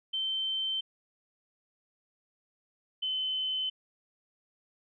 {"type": "tone pair in turn", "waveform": "sine", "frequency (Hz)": [3100, 3050], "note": ["G7", "G7"], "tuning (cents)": [-20, -48], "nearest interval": "unison", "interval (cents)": 28, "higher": "first", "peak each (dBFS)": [-29, -29], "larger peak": "neither", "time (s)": [[0.13, 0.81], [3.02, 3.7]], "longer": "neither", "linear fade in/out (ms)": 10, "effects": []}